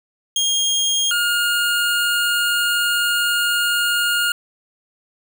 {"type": "tone pair in turn", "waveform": "25% pulse", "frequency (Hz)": [3242, 1420.6], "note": ["G#7", "F6"], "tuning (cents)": [-42, 29], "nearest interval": "octave + major second", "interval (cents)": 1429, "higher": "first", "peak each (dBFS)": -13, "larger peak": "neither", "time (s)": [[0.36, 1.11], [1.11, 4.32]], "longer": "second", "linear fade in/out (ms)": 2, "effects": []}